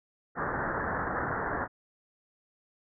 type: low-pass noise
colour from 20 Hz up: white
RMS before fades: -32 dBFS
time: 0.35-1.68 s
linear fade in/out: 50 ms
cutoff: 1800 Hz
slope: 96 dB/octave
effects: none